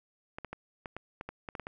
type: clicks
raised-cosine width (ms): 0.5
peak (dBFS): -24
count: 11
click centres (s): 0.385 / 0.447 / 0.53 / 0.858 / 0.966 / 1.211 / 1.29 / 1.488 / 1.552 / 1.597 / 1.669
effects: none